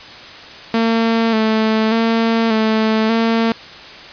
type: tone with vibrato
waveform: sawtooth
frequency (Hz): 223.4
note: A3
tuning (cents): +27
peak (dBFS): -9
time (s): 0.74-3.52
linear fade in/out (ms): 2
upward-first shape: square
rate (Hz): 0.85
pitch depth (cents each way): 32
effects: white hiss -35 dBFS RMS until 4.12 s + resampled to 11025 Hz